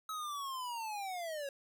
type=linear sweep; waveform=square; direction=down; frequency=1291 to 544 Hz; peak=-39 dBFS; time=0.09-1.49 s; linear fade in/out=2 ms; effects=none